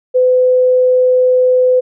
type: tone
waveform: sine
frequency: 506 Hz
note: B4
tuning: 42 cents sharp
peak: -7 dBFS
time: 0.14-1.81 s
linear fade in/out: 20 ms
effects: none